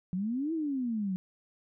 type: exponential two-way sweep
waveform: sine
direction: up then down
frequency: 174.61 to 333.4 to 180.8 Hz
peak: -29 dBFS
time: 0.13-1.16 s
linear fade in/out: 0 ms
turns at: 0.53 s
effects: none